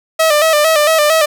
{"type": "tone with vibrato", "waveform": "sawtooth", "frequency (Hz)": 619, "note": "D#5", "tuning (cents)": -9, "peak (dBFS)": -5, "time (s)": [0.19, 1.26], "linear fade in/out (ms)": 10, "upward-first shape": "square", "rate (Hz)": 4.4, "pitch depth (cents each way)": 66, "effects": []}